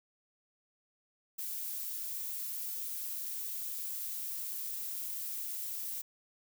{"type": "noise", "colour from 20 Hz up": "violet", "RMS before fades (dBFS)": -39, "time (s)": [1.38, 6.02], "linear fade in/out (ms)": 10, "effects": []}